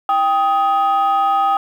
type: tone pair together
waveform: sine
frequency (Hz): 790 / 1254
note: G5 / D#6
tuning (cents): +13 / +13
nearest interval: minor sixth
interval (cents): 800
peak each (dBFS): -13 / -15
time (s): 0.09-1.57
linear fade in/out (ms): 2
effects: tanh soft clip ceiling -9 dBFS + 8-bit